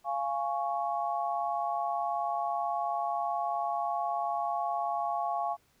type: chord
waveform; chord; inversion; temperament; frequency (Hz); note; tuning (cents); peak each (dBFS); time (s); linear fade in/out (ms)
sine; Db major; first; just; 693 / 831.5 / 1108.7; F5 / Ab5 / Db6; -14 / +2 / 0; -32 / -33 / -35; 0.04-5.57; 50
effects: pink hiss -68 dBFS RMS until 5.8 s